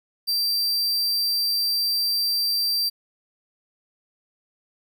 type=tone; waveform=45% pulse; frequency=4699 Hz; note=D8; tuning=in tune; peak=-20 dBFS; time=0.27-2.9 s; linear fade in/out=20 ms; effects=10-bit